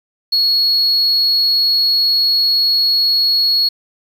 sine tone, 4337 Hz, C#8, 39 cents flat, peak -9 dBFS, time 0.32-3.69 s, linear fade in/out 10 ms, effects tanh soft clip ceiling -9 dBFS + 7-bit

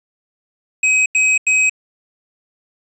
square tone bursts, 2533 Hz, D#7, 30 cents sharp, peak -12 dBFS, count 3, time 0.83-1.696 s, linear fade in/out 5 ms, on 230 ms, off 88 ms, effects resampled to 24000 Hz

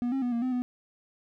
triangle tone with pitch steps, 242.5 / 268.8 / 244.7 / 234.3 / 255.6 / 247.9 Hz, B3 / C4 / B3 / A#3 / C4 / B3, -31 / +47 / -16 / +9 / -40 / +7 cents, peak -24 dBFS, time 0.02-0.62 s, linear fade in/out 0 ms, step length 100 ms, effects none

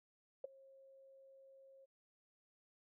sine tone with ADSR envelope, 539 Hz, C#5, 49 cents flat, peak -37 dBFS, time 0.44-1.86 s, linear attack 4 ms, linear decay 13 ms, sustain -23 dB, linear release 20 ms, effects none

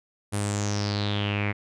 sawtooth tone with low-pass filter sweep, 102.5 Hz, G#2, 22 cents flat, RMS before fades -27 dBFS, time 0.32-1.53 s, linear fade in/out 20 ms, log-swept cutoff 10000 to 2100 Hz, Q 6.3, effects none

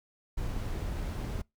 brown noise, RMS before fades -34 dBFS, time 0.37-1.42 s, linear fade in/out 10 ms, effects noise-tail reverb RT60 0.2 s tail -25 dB re dry

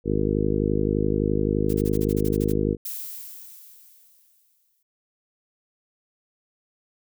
harmonic tone, 51.7 Hz, G#1, 7 cents flat, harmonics 1 / 2 / 3 / 4 / 5 / 6 / 7 / 8 / 9, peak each -29 / -29 / -29 / -29 / -29 / -29 / -29 / -29 / -29 dBFS, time 0.04-2.77 s, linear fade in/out 50 ms
blue noise bursts, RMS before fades -38 dBFS, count 11, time 1.69-2.526 s, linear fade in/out 10 ms, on 46 ms, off 33 ms
violet noise with exponential decay, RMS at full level -31 dBFS, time 2.85-4.83 s, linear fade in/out 5 ms, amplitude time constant 430 ms
effects none

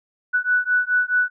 sine beating tone pair, 1480 / 1484.7 Hz, F#6 / F#6, 0 / +6 cents, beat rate 4.7 Hz, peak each -20 dBFS, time 0.33-1.3 s, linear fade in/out 20 ms, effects none

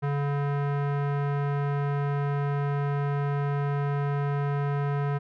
square tone with low-pass filter, 142.6 Hz, C#3, 49 cents sharp, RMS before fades -27 dBFS, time 0.02-5.19 s, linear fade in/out 20 ms, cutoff 1500 Hz, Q 1.3, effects none

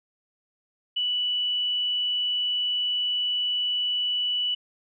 sine tone, 2960 Hz, F#7, in tune, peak -23 dBFS, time 0.96-4.55 s, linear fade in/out 10 ms, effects none

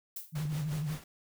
violet noise with exponential decay, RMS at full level -36 dBFS, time 0.16-0.39 s, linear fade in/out 5 ms, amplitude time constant 48 ms
sine tone with vibrato, 151.4 Hz, D#3, 47 cents flat, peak -31 dBFS, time 0.32-0.98 s, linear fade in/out 50 ms, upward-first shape sine, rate 12 Hz, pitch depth 86 cents each way
pink noise with tremolo, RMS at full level -44 dBFS, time 0.35-1.04 s, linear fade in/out 5 ms, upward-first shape sine, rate 5.6 Hz, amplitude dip 70%
clicks, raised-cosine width 3 ms, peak -33 dBFS, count 4, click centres 0.454 / 0.527 / 0.726 / 0.766 s
effects none

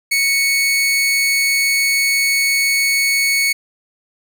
sawtooth tone with amplitude modulation, 2217 Hz, C#7, in tune, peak -9 dBFS, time 0.11-3.53 s, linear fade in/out 10 ms, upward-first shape sine, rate 273 Hz, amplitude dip 25%, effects none

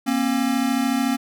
square tone pair together, 236.3 / 270 Hz, A#3 / C#4, +24 / -45 cents, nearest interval major second, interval 231 cents, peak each -23 / -22 dBFS, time 0.06-1.17 s, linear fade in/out 20 ms, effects none

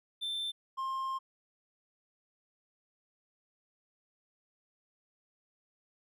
triangle tone pair in turn, 3554 / 1060.9 Hz, A7 / C6, +17 / +24 cents, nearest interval octave + major sixth, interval 2093 cents, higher first, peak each -32 / -31 dBFS, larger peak second, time 0.21-0.52 / 0.77-1.19 s, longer second, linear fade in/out 20 ms, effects none

